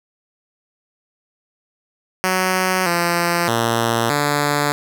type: tone with pitch steps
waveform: 5% pulse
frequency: 185.9 / 172.2 / 116 / 145.7 Hz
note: F#3 / F3 / A#2 / D3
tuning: +8 / -24 / -8 / -13 cents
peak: -5 dBFS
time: 2.24-4.72 s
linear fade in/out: 0 ms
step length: 620 ms
effects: none